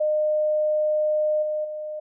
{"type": "tone with level steps", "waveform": "sine", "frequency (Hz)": 610, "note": "D#5", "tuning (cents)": -34, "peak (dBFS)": [-19, -23, -29], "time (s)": [0, 2], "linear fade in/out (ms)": 10, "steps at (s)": [1.42, 1.64], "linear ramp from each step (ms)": 10, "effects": []}